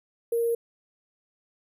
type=tone with sample-and-hold; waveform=sine; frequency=466.2 Hz; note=A#4; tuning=in tune; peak=-22 dBFS; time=0.32-0.55 s; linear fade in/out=5 ms; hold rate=11025 Hz; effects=none